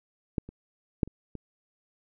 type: clicks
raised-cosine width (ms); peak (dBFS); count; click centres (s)
3; -14 / -29 / -10 / -30 / -25; 5; 0.382 / 0.49 / 1.032 / 1.076 / 1.353
effects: none